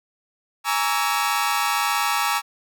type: chord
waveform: sawtooth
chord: A# half-diminished seventh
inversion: third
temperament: equal with one note detuned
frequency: 830.6 / 932.3 / 1134 / 1318.5 Hz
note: G#5 / A#5 / C#6 / E6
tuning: 0 / 0 / +39 / 0 cents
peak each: -22 dBFS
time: 0.64-2.42 s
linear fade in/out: 50 ms
effects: none